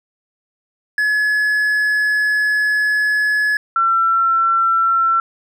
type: tone pair in turn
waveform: triangle / sine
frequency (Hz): 1700 / 1349.3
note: G#6 / E6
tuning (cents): +40 / +40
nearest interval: major third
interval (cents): 400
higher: first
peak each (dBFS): -12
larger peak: neither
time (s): 0.98-3.57 / 3.76-5.2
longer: first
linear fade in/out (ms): 2
effects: none